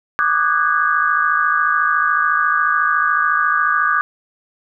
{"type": "tone cluster", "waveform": "sine", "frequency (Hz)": [1166, 1220, 1485, 1644], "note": ["D6", "D#6", "F#6", "G#6"], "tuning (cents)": [-13, -34, 6, -18], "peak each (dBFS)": -19, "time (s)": [0.19, 4.01], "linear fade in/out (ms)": 0, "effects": []}